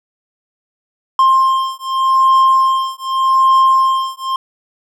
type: beating tone pair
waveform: triangle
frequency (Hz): 1057 / 1057.84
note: C6 / C6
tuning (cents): +17 / +19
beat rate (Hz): 0.84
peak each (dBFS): -11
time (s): 1.19-4.36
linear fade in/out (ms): 2
effects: none